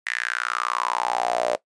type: tone with high-pass filter sweep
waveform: sawtooth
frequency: 60.1 Hz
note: B1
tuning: 46 cents flat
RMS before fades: -25 dBFS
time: 0.06-1.56 s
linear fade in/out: 10 ms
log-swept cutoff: 1900 to 580 Hz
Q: 7.1
effects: noise-tail reverb RT60 0.1 s tail -19 dB re dry + resampled to 22050 Hz